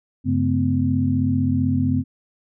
sine tone cluster, 96 / 138.8 / 218.4 / 254.1 Hz, G2 / C#3 / A3 / B3, -36 / +3 / -13 / +49 cents, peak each -22 / -24 / -27 / -20 dBFS, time 0.24-2.04 s, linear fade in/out 50 ms, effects none

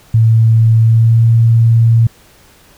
sine tone with pitch glide, 112.7 to 114.87 Hz, A2 to A#2, +42 to -25 cents, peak -5 dBFS, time 0.14-2.07 s, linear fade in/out 5 ms, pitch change +33 cents, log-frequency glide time 0.79-1.23 s, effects pink hiss -45 dBFS RMS until 2.77 s

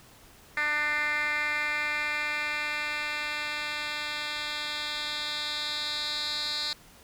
10% pulse tone with band-pass filter sweep, 298.3 Hz, D4, 27 cents sharp, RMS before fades -31 dBFS, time 0.57-6.73 s, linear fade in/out 2 ms, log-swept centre 2000 to 4100 Hz, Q 4.1, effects pink hiss -54 dBFS RMS until 7.03 s

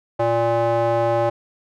square tone with band-pass filter, 116.54 Hz, A#2, in tune, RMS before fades -19 dBFS, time 0.19-1.3 s, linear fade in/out 10 ms, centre 670 Hz, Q 2.7, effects none

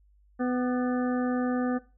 harmonic tone with a mistuned harmonic, 250 Hz, B3, 21 cents sharp, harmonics 1 / 2 / 3 / 5 / 6 / 7, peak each -26 / -32 / -36 / -40 / -42 / -43 dBFS, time 0.39-1.79 s, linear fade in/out 20 ms, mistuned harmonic 5, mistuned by -48 cents, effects noise-tail reverb RT60 0.3 s tail -17 dB re dry + added 50 Hz sine -58 dBFS peak until 1.97 s

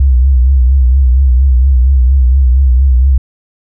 sine tone with vibrato, 64.7 Hz, C2, 19 cents flat, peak -4 dBFS, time 0-3.18 s, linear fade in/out 5 ms, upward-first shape triangle, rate 4.3 Hz, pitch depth 120 cents each way, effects none

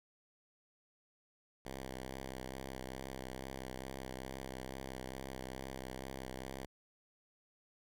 5% pulse tone with vibrato, 65.41 Hz, C2, in tune, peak -32 dBFS, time 1.65-6.66 s, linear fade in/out 5 ms, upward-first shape sine, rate 2.3 Hz, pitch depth 29 cents each way, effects none

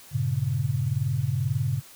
sine chord, G diminished, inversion none, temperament equal, 98 / 116.54 / 138.59 Hz, G2 / Bb2 / Db3, 0 / 0 / 0 cents, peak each -30 / -27 / -26 dBFS, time 0.11-1.82 s, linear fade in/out 50 ms, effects white hiss -49 dBFS RMS until 1.95 s

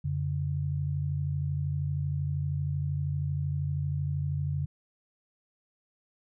sine tone pair together, 89.9 / 142.7 Hz, F#2 / D3, -49 / -49 cents, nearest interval minor sixth, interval 800 cents, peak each -32 / -29 dBFS, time 0.04-4.66 s, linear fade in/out 10 ms, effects none

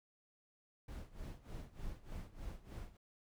brown noise with tremolo, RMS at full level -45 dBFS, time 0.88-2.97 s, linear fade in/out 5 ms, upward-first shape sine, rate 3.3 Hz, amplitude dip 85%, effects none

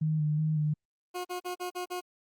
sine tone with vibrato, 153.5 Hz, D#3, 23 cents flat, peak -25 dBFS, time 0.01-0.74 s, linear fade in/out 10 ms, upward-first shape square, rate 2.7 Hz, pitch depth 26 cents each way
20% pulse tone bursts, 359.8 Hz, F#4, 48 cents flat, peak -28 dBFS, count 6, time 1.14-2.01 s, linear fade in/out 20 ms, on 110 ms, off 42 ms
effects Opus 32 kbps

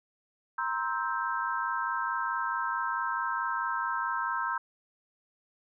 sine chord, C dominant seventh, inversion third, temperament just, 941.9 / 1046.5 / 1308.1 / 1569.8 Hz, Bb5 / C6 / E6 / G6, +18 / 0 / -14 / +2 cents, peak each -34 dBFS, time 0.58-4.58 s, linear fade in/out 5 ms, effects none

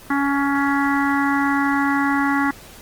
harmonic tone, 280 Hz, C#4, 18 cents sharp, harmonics 1 / 3 / 4 / 5 / 6 / 7, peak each -19 / -24 / -25 / -26 / -27 / -27 dBFS, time 0.1-2.51 s, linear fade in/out 5 ms, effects pink hiss -42 dBFS RMS until 2.81 s + Opus 24 kbps

